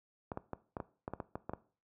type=clicks; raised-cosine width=1 ms; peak=-24 dBFS; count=11; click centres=0.318 / 0.374 / 0.533 / 0.768 / 0.802 / 1.079 / 1.136 / 1.202 / 1.355 / 1.495 / 1.535 s; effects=noise-tail reverb RT60 0.4 s tail -18 dB re dry + high-pass 60 Hz 12 dB/octave